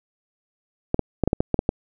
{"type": "clicks", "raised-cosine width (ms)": 2, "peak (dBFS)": -5, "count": 9, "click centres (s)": [0.944, 0.993, 1.237, 1.276, 1.331, 1.405, 1.543, 1.591, 1.691], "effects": []}